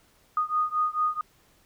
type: beating tone pair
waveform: sine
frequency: 1234 / 1238.5 Hz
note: D#6 / D#6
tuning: -15 / -8 cents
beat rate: 4.5 Hz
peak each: -26 / -27 dBFS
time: 0.37-1.21 s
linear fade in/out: 2 ms
effects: pink hiss -62 dBFS RMS until 1.65 s